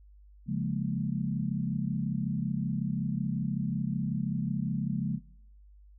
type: chord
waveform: sine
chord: Bb minor seventh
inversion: first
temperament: equal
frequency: 138.59 / 174.61 / 207.7 / 233.1 Hz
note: Db3 / F3 / Ab3 / Bb3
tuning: 0 / 0 / 0 / 0 cents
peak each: -33 / -33 / -33 / -37 dBFS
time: 0.46-5.2 s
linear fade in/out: 50 ms
effects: noise-tail reverb RT60 0.7 s tail -22 dB re dry + added 50 Hz sine -52 dBFS peak until 5.98 s